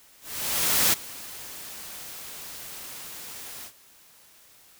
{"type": "noise with ADSR envelope", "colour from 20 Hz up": "white", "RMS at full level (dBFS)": -20, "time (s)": [0.21, 3.72], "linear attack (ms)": 720, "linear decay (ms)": 14, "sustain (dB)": -20, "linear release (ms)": 72, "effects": ["white hiss -55 dBFS RMS until 4.79 s"]}